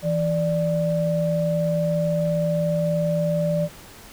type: tone pair together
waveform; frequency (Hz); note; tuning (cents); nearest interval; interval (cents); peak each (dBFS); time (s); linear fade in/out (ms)
sine; 164.81 / 588.9; E3 / D5; 0 / +5; octave + minor seventh; 2205; -22; 0.02-3.69; 50
effects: pink hiss -44 dBFS RMS until 4.12 s